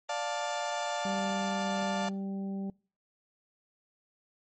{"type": "chord", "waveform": "35% pulse", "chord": "D minor", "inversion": "none", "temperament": "just", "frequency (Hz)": [587.3, 704.8, 881], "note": ["D5", "F5", "A5"], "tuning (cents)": [0, 16, 2], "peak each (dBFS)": -34, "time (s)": [0.09, 2.09], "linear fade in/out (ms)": 5}
{"type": "harmonic tone", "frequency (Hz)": 195.3, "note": "G3", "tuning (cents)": -6, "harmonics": [1, 2, 3, 4], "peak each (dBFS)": [-33, -45, -50, -51], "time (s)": [1.05, 2.7], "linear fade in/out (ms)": 2}
{"effects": ["noise-tail reverb RT60 0.4 s tail -25 dB re dry", "MP3 32 kbps"]}